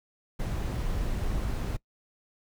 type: noise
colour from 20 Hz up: brown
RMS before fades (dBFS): -30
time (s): 0.39-1.77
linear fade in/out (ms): 10
effects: noise-tail reverb RT60 0.1 s tail -22 dB re dry